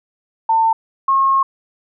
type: tone pair in turn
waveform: sine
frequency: 898 / 1081.9 Hz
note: A5 / C#6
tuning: +35 / -42 cents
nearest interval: minor third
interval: 323 cents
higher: second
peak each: -11 dBFS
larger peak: neither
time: 0.49-0.73 / 1.08-1.43 s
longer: second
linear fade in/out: 5 ms
effects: none